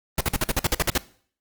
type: noise bursts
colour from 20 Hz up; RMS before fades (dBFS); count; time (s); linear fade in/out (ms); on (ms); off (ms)
pink; -21; 11; 0.18-0.978; 2; 28; 49
effects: noise-tail reverb RT60 0.5 s tail -19 dB re dry + Opus 24 kbps